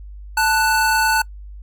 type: tone pair together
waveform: square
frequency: 883 / 1481.3 Hz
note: A5 / F#6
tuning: +6 / +2 cents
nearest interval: major sixth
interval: 896 cents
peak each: -18 dBFS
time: 0.37-1.22 s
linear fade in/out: 5 ms
effects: noise-tail reverb RT60 0.1 s tail -24 dB re dry + added 50 Hz sine -33 dBFS peak until 1.62 s